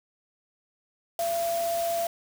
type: tone in noise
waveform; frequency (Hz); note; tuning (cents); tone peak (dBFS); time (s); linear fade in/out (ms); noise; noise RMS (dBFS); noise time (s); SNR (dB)
sine; 678; E5; +49; -25; 1.19-2.07; 2; white; -37; 1.19-2.07; +9
effects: none